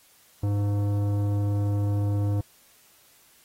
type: tone with tanh clipping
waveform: sine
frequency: 101.9 Hz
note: G#2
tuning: 32 cents flat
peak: -24 dBFS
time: 0.43-2.41 s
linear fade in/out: 5 ms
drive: 14 dB
effects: white hiss -58 dBFS RMS until 3.44 s + AAC 48 kbps